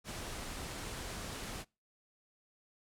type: low-pass noise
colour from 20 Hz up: pink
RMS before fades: -43 dBFS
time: 0.04-1.65 s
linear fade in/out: 50 ms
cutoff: 11000 Hz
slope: 24 dB/octave
effects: noise-tail reverb RT60 0.3 s tail -26 dB re dry